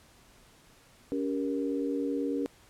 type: chord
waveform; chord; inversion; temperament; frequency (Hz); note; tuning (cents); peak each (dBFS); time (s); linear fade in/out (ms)
sine; G diminished; second; just; 282.2 / 392 / 470.4; Db4 / G4 / Bb4; +31 / 0 / +16; -30 / -36 / -34; 1.12-2.46; 0
effects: pink hiss -59 dBFS RMS until 2.69 s + low-pass 12000 Hz 12 dB/octave